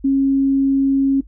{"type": "tone", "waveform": "sine", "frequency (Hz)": 272.5, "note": "C#4", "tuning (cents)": -29, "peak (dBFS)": -12, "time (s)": [0.04, 1.21], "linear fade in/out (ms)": 10, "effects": ["noise-tail reverb RT60 0.1 s tail -17 dB re dry", "added 50 Hz sine -39 dBFS peak until 1.27 s"]}